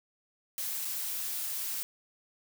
blue noise with dropouts, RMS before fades -35 dBFS, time 0.58-1.83 s, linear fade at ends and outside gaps 0 ms, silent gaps 0.848-0.852 s, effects none

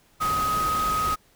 sine tone in noise, 1259 Hz, D#6, 20 cents sharp, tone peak -22 dBFS, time 0.2-1.16 s, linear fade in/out 20 ms, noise pink, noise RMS -32 dBFS, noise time 0.2-1.16 s, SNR +7 dB, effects pink hiss -60 dBFS RMS until 1.35 s

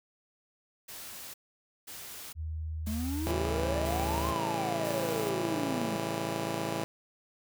white noise bursts, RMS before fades -44 dBFS, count 5, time 0.88-5.3 s, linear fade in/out 10 ms, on 460 ms, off 530 ms
sine tone with pitch glide, 79 to 74.14 Hz, D#2 to D2, +27 to +17 cents, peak -33 dBFS, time 2.35-4.35 s, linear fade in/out 50 ms, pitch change -110 cents, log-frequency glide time 3.37-3.56 s
triangle exponential two-way sweep, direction up then down, 207.7 to 1075 to 207.7 Hz, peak -31 dBFS, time 2.87-5.96 s, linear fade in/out 2 ms, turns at 4.29 s
10% pulse chord, A dominant seventh, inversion none, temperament just, 110 / 137.5 / 165 / 198 Hz, A2 / C#3 / E3 / G3, 0 / -14 / +2 / +18 cents, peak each -30 / -31 / -28 / -32 dBFS, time 3.27-6.84 s, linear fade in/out 0 ms
effects none

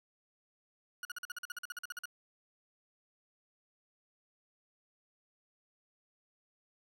40% pulse tone bursts, 1450 Hz, F#6, 35 cents flat, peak -38 dBFS, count 16, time 1.03-2.056 s, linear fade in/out 2 ms, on 21 ms, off 46 ms, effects none

